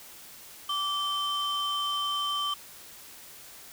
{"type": "tone pair together", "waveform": "triangle", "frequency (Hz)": [1163, 3105], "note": ["D6", "G7"], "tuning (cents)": [-17, -17], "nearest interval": "octave + perfect fourth", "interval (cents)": 1700, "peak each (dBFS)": -27, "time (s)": [0.69, 2.54], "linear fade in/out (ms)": 5, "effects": ["tanh soft clip ceiling -23 dBFS", "white hiss -48 dBFS RMS until 3.72 s"]}